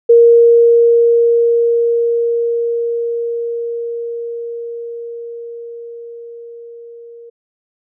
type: tone with level ramp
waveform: sine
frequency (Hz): 468.1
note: A#4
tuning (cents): +7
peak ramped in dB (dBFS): -3 to -33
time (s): 0.09-7.3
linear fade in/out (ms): 10
effects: none